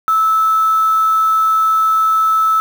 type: tone with quantisation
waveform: sine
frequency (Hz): 1307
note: E6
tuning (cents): -15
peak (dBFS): -10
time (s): 0.08-2.6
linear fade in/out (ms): 0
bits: 5
effects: none